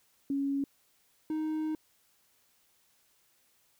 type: tone pair in turn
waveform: sine / triangle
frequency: 277.7 / 311.7 Hz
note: C#4 / D#4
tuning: +3 / +3 cents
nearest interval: major second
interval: 200 cents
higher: second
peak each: -28 dBFS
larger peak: neither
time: 0.3-0.64 / 1.3-1.75 s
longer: second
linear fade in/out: 2 ms
effects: white hiss -69 dBFS RMS until 3.79 s